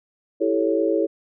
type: chord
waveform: sine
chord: A dominant seventh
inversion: second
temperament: equal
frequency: 329.6 / 392 / 440 / 554.4 Hz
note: E4 / G4 / A4 / C#5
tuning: 0 / 0 / 0 / 0 cents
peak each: -22 / -25 / -23 / -24 dBFS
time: 0.4-1.07 s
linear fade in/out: 20 ms
effects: none

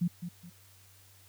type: tone with echo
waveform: sine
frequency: 174.61 Hz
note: F3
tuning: in tune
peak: -25 dBFS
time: 0.01-0.08 s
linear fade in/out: 10 ms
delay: 210 ms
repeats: 2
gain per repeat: -10 dB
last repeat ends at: 0.5 s
effects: added 96 Hz sine -60 dBFS peak until 1.28 s + white hiss -60 dBFS RMS until 1.28 s

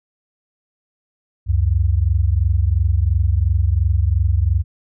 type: tone pair together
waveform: sine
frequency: 69.2 / 92.08 Hz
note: C#2 / F#2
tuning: -2 / -8 cents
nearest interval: perfect fourth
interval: 494 cents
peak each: -16 dBFS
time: 1.46-4.64 s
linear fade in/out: 50 ms
effects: none

